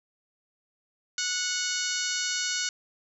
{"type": "harmonic tone", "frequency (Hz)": 735, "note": "F#5", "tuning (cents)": -12, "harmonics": [2, 3, 4, 5, 6, 7, 8, 9, 10], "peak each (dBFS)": [-34, -38, -36, -38, -34, -38, -34, -36, -38], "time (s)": [1.18, 2.69], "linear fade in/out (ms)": 2, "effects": []}